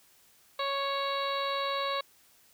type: harmonic tone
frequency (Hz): 554.4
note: C#5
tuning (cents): 0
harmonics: 1 / 2 / 3 / 4 / 5 / 6 / 7 / 8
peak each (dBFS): -34 / -32 / -42 / -41 / -44 / -47 / -37 / -44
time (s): 0.59-2.01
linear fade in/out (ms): 5
effects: white hiss -62 dBFS RMS until 2.53 s